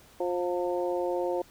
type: harmonic tone with a mistuned harmonic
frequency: 176.9 Hz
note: F3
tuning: 23 cents sharp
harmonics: 2 / 3 / 4 / 5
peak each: -30 / -30 / -36 / -37 dBFS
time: 0.2-1.42 s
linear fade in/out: 5 ms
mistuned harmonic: 5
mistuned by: +31 cents
effects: pink hiss -56 dBFS RMS until 1.5 s